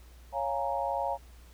sine chord, Bb minor seventh, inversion first, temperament equal, 554.4 / 698.5 / 830.6 / 932.3 Hz, Db5 / F5 / Ab5 / Bb5, 0 / 0 / 0 / 0 cents, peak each -34 dBFS, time 0.32-1.18 s, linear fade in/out 50 ms, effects added 60 Hz sine -50 dBFS peak until 1.53 s + pink hiss -60 dBFS RMS until 1.53 s

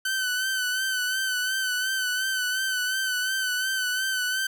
sawtooth tone with vibrato, 1519 Hz, F#6, 45 cents sharp, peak -21 dBFS, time 0.05-4.47 s, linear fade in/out 5 ms, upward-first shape sine, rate 2.8 Hz, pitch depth 42 cents each way, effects none

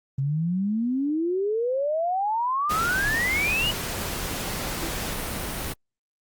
sine exponential sweep, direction up, 132.1 to 2960 Hz, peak -22 dBFS, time 0.18-3.71 s, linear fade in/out 5 ms
pink noise, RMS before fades -30 dBFS, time 2.69-5.74 s, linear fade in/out 20 ms
sine tone with exponential decay, 329.6 Hz, E4, in tune, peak -28 dBFS, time 4.83-5.06 s, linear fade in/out 0 ms, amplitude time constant 48 ms
effects Opus 32 kbps

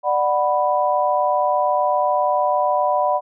sine chord, B minor, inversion first, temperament just, 592.7 / 740.8 / 987.8 Hz, D5 / F#5 / B5, +16 / +2 / 0 cents, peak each -20 dBFS, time 0.03-3.21 s, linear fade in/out 50 ms, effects none

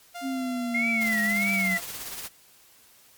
sawtooth tone with pitch glide, 698.5 to 685.7 Hz, F5 to F5, 0 to -32 cents, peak -31 dBFS, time 0.14-1.81 s, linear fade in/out 20 ms, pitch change -32 cents, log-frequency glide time 0.27-0.43 s
sine exponential sweep, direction down, 270.3 to 185 Hz, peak -27 dBFS, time 0.21-1.78 s, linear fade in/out 50 ms
sine tone with vibrato, 2093 Hz, C7, in tune, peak -23 dBFS, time 0.74-1.78 s, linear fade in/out 10 ms, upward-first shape triangle, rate 1.6 Hz, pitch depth 190 cents each way
white noise with tremolo, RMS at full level -35 dBFS, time 1-2.29 s, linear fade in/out 20 ms, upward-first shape sine, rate 17 Hz, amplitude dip 40%
effects white hiss -56 dBFS RMS until 3.17 s + MP3 96 kbps

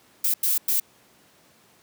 violet noise bursts at uneven times, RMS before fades -22 dBFS, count 3, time 0.24-0.34 / 0.43-0.58 / 0.68-0.8 s, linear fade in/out 5 ms, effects pink hiss -57 dBFS RMS until 1.82 s + high-pass 150 Hz 12 dB/octave

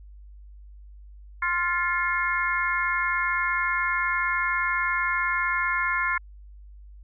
harmonic tone with a mistuned harmonic, 349.2 Hz, F4, in tune, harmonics 3 / 4 / 5 / 6, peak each -28 / -28 / -28 / -28 dBFS, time 1.42-6.18 s, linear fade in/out 5 ms, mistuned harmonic 6, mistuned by +43 cents, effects added 50 Hz sine -43 dBFS peak until 7.03 s

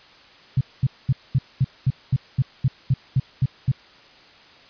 sine tone bursts, 131.4 Hz, C3, 8 cents sharp, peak -14 dBFS, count 13, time 0.57-3.717 s, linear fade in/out 5 ms, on 39 ms, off 220 ms, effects white hiss -49 dBFS RMS until 4.69 s + resampled to 11025 Hz

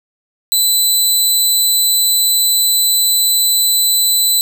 15% pulse tone, 4003 Hz, B7, 23 cents sharp, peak -4 dBFS, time 0.52-4.41 s, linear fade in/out 0 ms, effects none

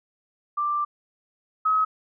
sine tone pair in turn, 1180 / 1276.4 Hz, D6 / D#6, +8 / +44 cents, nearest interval minor second, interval 136 cents, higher second, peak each -22 / -18 dBFS, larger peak second, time 0.57-0.85 / 1.65-1.85 s, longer first, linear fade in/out 10 ms, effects none

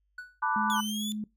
triangle tone with exponential decay, 1480 Hz, F#6, in tune, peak -33 dBFS, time 0.18-0.4 s, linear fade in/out 5 ms, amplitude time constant 47 ms
sine chord, B minor seventh, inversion third, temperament equal with one note detuned, 880 / 987.8 / 1174.7 / 1485.1 Hz, A5 / B5 / D6 / F#6, 0 / 0 / 0 / +6 cents, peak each -31 dBFS, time 0.42-0.81 s, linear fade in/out 10 ms
sine tone, 212.4 Hz, G#3, 39 cents sharp, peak -31 dBFS, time 0.56-1.24 s, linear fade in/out 2 ms
sawtooth linear two-way sweep, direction down then up, 3520 to 2965 to 3520 Hz, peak -31 dBFS, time 0.7-1.12 s, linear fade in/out 0 ms, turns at 0.79 s
effects noise-tail reverb RT60 0.2 s tail -21 dB re dry + added 50 Hz sine -70 dBFS peak until 1.36 s

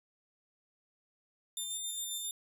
10% pulse tone with tremolo, 3601 Hz, A7, 39 cents sharp, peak -27 dBFS, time 1.57-2.31 s, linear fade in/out 2 ms, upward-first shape square, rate 7.4 Hz, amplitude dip 25%, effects resampled to 32000 Hz

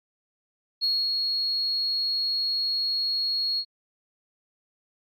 sine tone with ADSR envelope, 4312 Hz, C#8, 49 cents flat, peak -20 dBFS, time 0.81-3.65 s, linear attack 29 ms, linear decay 240 ms, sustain -3 dB, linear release 66 ms, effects tanh soft clip ceiling -17 dBFS + AAC 64 kbps

